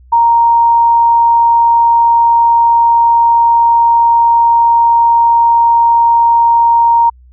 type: tone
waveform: sine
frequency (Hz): 932.3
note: A#5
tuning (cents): 0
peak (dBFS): -5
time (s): 0.12-7.1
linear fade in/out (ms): 10
effects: added 62 Hz sine -38 dBFS peak until 7.32 s